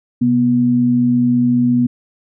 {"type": "tone pair together", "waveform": "sine", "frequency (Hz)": [129.1, 243.7], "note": ["C3", "B3"], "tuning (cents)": [-23, -23], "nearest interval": "major seventh", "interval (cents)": 1100, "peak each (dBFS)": [-20, -11], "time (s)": [0.21, 1.87], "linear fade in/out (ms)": 10, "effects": []}